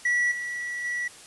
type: tone with level steps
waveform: triangle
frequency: 1944 Hz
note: B6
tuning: 28 cents flat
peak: -19 / -28 / -25 dBFS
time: 0.05-1.08 s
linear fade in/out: 5 ms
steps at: 0.31 / 0.84 s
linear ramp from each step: 10 ms
effects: white hiss -47 dBFS RMS until 1.26 s + resampled to 24000 Hz